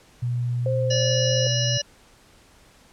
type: tone with pitch glide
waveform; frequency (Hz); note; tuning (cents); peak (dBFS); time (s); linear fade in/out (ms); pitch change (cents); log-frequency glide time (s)
sine; 121.5 to 123.12; B2 to B2; -28 to -5; -22; 0.22-1.78; 10; +23; 1.05-1.11
type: tone with vibrato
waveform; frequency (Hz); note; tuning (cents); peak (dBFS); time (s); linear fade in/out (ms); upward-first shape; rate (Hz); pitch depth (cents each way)
sine; 523.3; C5; 0; -23; 0.66-1.47; 2; triangle; 3.2; 10
type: harmonic tone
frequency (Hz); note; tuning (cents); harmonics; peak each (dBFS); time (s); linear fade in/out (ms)
578; D5; -28; 1 / 3 / 5 / 7 / 9 / 10; -30 / -35 / -28 / -33 / -29 / -29; 0.9-1.82; 10
effects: pink hiss -54 dBFS RMS until 2.92 s + low-pass 10000 Hz 12 dB/octave